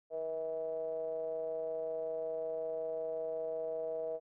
triangle ring-modulated tone, 82.1 Hz, E2, 6 cents flat, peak -30 dBFS, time 0.1-4.2 s, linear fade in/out 50 ms, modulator 562 Hz, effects none

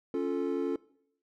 triangle chord, Db augmented, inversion none, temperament equal, 277.2 / 349.2 / 440 Hz, Db4 / F4 / A4, 0 / 0 / 0 cents, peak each -31 dBFS, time 0.14-0.76 s, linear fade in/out 2 ms, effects noise-tail reverb RT60 0.7 s tail -21 dB re dry

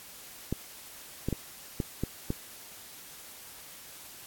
clicks, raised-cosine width 3 ms, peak -16 dBFS, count 6, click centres 0.526 / 1.286 / 1.327 / 1.802 / 2.036 / 2.304 s, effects white hiss -48 dBFS RMS until 4.26 s + AAC 64 kbps

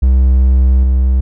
triangle tone with level steps, 64.5 Hz, C2, 24 cents flat, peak -4 / -6 dBFS, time 0.02-1.21 s, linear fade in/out 10 ms, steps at 0.83 s, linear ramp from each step 2 ms, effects none

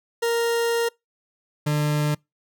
40% pulse tone pair in turn, 466.2 / 149.19 Hz, A#4 / D3, 0 / +28 cents, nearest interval octave + minor sixth, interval 1972 cents, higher first, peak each -19 dBFS, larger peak neither, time 0.22-0.89 / 1.66-2.15 s, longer first, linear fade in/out 10 ms, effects noise-tail reverb RT60 0.2 s tail -26 dB re dry

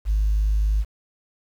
sine tone, 51.91 Hz, G#1, in tune, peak -16 dBFS, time 0.05-0.85 s, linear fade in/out 50 ms, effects tanh soft clip ceiling -14 dBFS + 8-bit

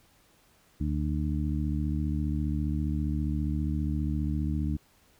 harmonic tone, 74.9 Hz, D2, 35 cents sharp, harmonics 1 / 2 / 3 / 4, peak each -29 / -32 / -34 / -35 dBFS, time 0.8-4.77 s, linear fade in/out 10 ms, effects pink hiss -63 dBFS RMS until 5.19 s

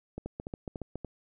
two click trains, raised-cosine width 2 ms, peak -23 / -24 dBFS, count 6 / 4, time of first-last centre 0.26-0.956 / 0.18-1.047 s, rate 7.18 / 3.46 Hz, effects none

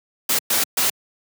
white noise bursts at uneven times, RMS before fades -19 dBFS, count 3, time 0.29-0.39 / 0.5-0.64 / 0.77-0.9 s, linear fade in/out 5 ms, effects high-pass 150 Hz 12 dB/octave

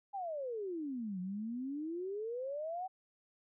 sine exponential two-way sweep, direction down then up, 825 to 178.4 to 768 Hz, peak -37 dBFS, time 0.13-2.88 s, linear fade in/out 20 ms, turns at 1.2 s, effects none

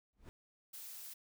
brown noise with exponential growth, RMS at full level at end -46 dBFS, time 0.13-0.29 s, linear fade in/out 0 ms, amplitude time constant 34 ms
blue noise, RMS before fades -49 dBFS, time 0.73-1.14 s, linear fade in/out 10 ms
effects none

